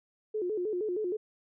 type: tone with vibrato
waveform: sine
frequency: 392 Hz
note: G4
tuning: in tune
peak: -29 dBFS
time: 0.34-1.17 s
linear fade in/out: 10 ms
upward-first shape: square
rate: 6.4 Hz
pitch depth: 160 cents each way
effects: none